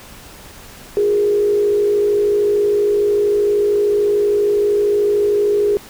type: tone with frequency modulation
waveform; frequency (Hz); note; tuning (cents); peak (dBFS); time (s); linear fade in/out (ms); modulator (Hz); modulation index
sine; 412.1; G#4; -13; -12; 0.97-5.77; 0; 53.1; 0.5
effects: pink hiss -39 dBFS RMS until 5.89 s